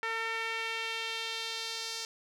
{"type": "tone with band-pass filter sweep", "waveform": "sawtooth", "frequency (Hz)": 452, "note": "A4", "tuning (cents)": 47, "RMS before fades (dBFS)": -36, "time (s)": [0.03, 2.05], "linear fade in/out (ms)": 0, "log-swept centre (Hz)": [1800, 5200], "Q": 1.8, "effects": []}